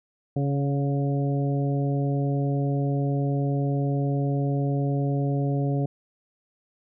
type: harmonic tone with a mistuned harmonic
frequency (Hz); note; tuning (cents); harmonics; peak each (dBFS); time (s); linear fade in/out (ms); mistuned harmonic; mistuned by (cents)
140; C#3; +18; 1 / 2 / 3 / 4 / 5; -23 / -29 / -33 / -35 / -37; 0.36-5.86; 5; 5; +25
effects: none